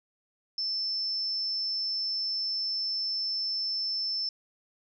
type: tone with amplitude modulation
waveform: sine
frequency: 5300 Hz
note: E8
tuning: 9 cents sharp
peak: -27 dBFS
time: 0.58-4.29 s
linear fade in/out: 2 ms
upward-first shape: sine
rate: 300 Hz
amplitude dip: 25%
effects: none